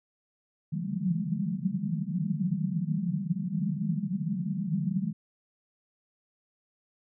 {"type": "band-pass noise", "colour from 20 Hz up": "pink", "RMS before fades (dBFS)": -30, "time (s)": [0.72, 5.13], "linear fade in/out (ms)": 10, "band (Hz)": [150, 210], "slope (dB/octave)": 96, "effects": []}